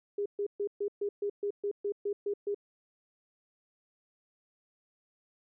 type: tone bursts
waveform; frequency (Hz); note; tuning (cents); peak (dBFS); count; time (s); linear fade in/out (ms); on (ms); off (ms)
sine; 407; G#4; -35; -29; 12; 0.18-2.546; 5; 78; 130
effects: none